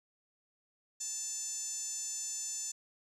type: tone with band-pass filter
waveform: 5% pulse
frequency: 884 Hz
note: A5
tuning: 8 cents sharp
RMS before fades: -39 dBFS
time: 1-2.72 s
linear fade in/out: 10 ms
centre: 6800 Hz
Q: 8.5
effects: 12-bit